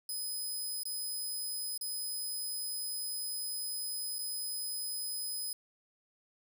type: tone with dropouts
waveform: 5% pulse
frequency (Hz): 5030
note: D#8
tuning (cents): +18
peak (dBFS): -30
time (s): 0.09-5.53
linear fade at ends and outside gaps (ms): 2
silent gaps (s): 0.834-0.854 / 1.777-1.811 / 4.185-4.189
effects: none